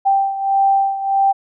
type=beating tone pair; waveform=sine; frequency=784 / 785.6 Hz; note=G5 / G5; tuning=0 / +4 cents; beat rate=1.6 Hz; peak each=-14 / -19 dBFS; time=0.05-1.33 s; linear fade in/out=20 ms; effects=none